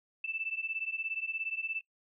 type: beating tone pair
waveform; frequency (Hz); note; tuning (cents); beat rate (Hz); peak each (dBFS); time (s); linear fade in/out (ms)
sine; 2637 / 2654; E7 / E7; 0 / +11; 17; -37 / -36; 0.24-1.81; 5
effects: noise-tail reverb RT60 0.1 s tail -22 dB re dry